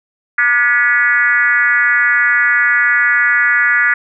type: tone with frequency modulation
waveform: sine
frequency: 1702 Hz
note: G#6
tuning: 42 cents sharp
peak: -9 dBFS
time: 0.38-3.94 s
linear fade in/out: 5 ms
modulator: 257 Hz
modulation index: 1.4
effects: none